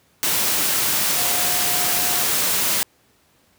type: tone in noise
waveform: sine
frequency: 716 Hz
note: F5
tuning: 43 cents sharp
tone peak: -31 dBFS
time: 1.16-2.23 s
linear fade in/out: 0 ms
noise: white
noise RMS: -20 dBFS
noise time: 0.23-2.83 s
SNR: -14 dB
effects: pink hiss -59 dBFS RMS until 3.58 s + high-pass 80 Hz 12 dB/octave